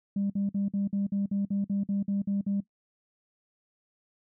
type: tone bursts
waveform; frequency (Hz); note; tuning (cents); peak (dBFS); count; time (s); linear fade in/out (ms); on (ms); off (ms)
sine; 199.4; G3; +30; -24; 13; 0.16-2.604; 5; 140; 52
effects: noise-tail reverb RT60 0.1 s tail -18 dB re dry + tanh soft clip ceiling -22 dBFS